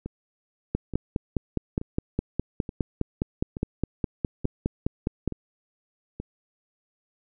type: two click trains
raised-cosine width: 3 ms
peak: -20 / -11 dBFS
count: 8 / 23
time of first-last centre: 0.06-6.2 / 0.75-5.277 s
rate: 1.14 / 4.86 Hz
effects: none